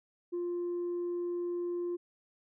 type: tone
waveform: sine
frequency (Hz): 350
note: F4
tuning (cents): +4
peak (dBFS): -30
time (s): 0.32-1.97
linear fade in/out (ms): 20
effects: tanh soft clip ceiling -30 dBFS